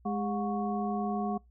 sine tone cluster, 208.6 / 406.1 / 723 / 1109 Hz, G#3 / G#4 / F#5 / C#6, +8 / -39 / -40 / 0 cents, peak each -31 / -38 / -34 / -40 dBFS, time 0.05-1.38 s, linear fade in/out 10 ms, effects noise-tail reverb RT60 0.2 s tail -26 dB re dry + added 60 Hz sine -57 dBFS peak until 1.5 s

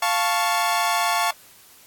sawtooth chord, F augmented, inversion none, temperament equal, 698.5 / 880 / 1108.7 Hz, F5 / A5 / C#6, 0 / 0 / 0 cents, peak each -20 dBFS, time 0.02-1.31 s, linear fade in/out 5 ms, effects white hiss -50 dBFS RMS until 1.86 s + AAC 64 kbps

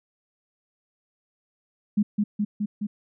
sine tone with echo, 207.8 Hz, G#3, 1 cent sharp, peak -17 dBFS, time 1.97-2.03 s, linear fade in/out 10 ms, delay 210 ms, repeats 4, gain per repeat -2 dB, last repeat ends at 2.87 s, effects none

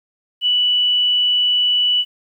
sine tone, 2960 Hz, F#7, in tune, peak -13 dBFS, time 0.41-2.05 s, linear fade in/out 50 ms, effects 9-bit

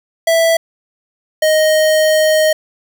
square tone pair in turn, 659.3 / 622.9 Hz, E5 / D#5, 0 / +2 cents, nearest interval minor second, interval 98 cents, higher first, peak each -10 dBFS, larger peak neither, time 0.27-0.57 / 1.42-2.53 s, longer second, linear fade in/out 5 ms, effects 8-bit

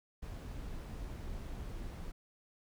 brown noise, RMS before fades -43 dBFS, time 0.22-2.12 s, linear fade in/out 10 ms, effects none

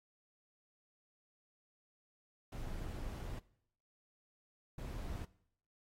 brown noise bursts at uneven times, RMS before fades -43 dBFS, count 2, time 2.52-3.39 / 4.78-5.25 s, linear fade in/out 5 ms, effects noise-tail reverb RT60 0.7 s tail -20 dB re dry + AAC 48 kbps

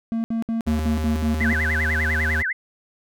triangle tone bursts, 227.4 Hz, A#3, 43 cents flat, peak -19 dBFS, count 8, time 0.12-1.528 s, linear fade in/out 0 ms, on 120 ms, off 64 ms
square tone, 77.78 Hz, D#2, in tune, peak -23 dBFS, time 0.66-2.43 s, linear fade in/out 20 ms
sine tone with vibrato, 1760 Hz, A6, in tune, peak -21 dBFS, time 1.4-2.53 s, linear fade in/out 10 ms, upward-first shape sine, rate 10 Hz, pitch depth 280 cents each way
effects none

